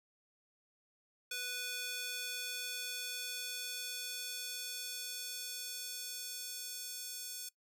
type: tone with high-pass filter sweep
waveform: square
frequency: 493.9 Hz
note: B4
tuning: in tune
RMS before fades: -42 dBFS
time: 1.31-7.49 s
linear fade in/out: 5 ms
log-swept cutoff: 2300 to 5800 Hz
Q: 0.95
effects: noise-tail reverb RT60 0.1 s tail -20 dB re dry